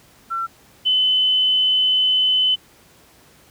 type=tone pair in turn; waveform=sine; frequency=1349 / 3028 Hz; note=E6 / F#7; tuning=+40 / +39 cents; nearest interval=octave + major second; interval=1399 cents; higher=second; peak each=-21 / -14 dBFS; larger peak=second; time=0.3-0.47 / 0.85-2.56 s; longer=second; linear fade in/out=20 ms; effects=pink hiss -51 dBFS RMS until 3.5 s + high-pass 60 Hz 12 dB/octave